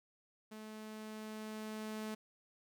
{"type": "tone with level ramp", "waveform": "sawtooth", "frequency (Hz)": 216.3, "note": "A3", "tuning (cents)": -29, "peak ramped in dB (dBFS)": [-44, -36], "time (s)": [0.51, 2.15], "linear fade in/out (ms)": 10, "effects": []}